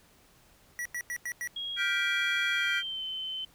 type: tone bursts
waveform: square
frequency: 1937 Hz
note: B6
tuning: 34 cents flat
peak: -33 dBFS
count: 5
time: 0.79-1.474 s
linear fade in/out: 0 ms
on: 64 ms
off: 91 ms
type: tone with pitch glide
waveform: sine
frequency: 3287 to 3067 Hz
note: G#7 to G7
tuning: -19 to -38 cents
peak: -33 dBFS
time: 1.56-3.45 s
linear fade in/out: 5 ms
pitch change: -119 cents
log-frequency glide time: 2.5-3.02 s
type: chord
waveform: triangle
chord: G dominant seventh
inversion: third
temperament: just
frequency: 1411.2 / 1568 / 1960 / 2352 Hz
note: F6 / G6 / B6 / D7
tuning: +18 / 0 / -14 / +2 cents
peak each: -31 dBFS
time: 1.76-2.83 s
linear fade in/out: 50 ms
effects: pink hiss -61 dBFS RMS until 3.54 s